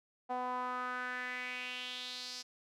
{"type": "tone with band-pass filter sweep", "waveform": "sawtooth", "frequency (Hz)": 250.3, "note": "B3", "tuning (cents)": 23, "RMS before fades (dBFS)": -40, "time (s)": [0.29, 2.43], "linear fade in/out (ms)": 20, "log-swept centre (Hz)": [790, 5200], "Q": 3.9, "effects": []}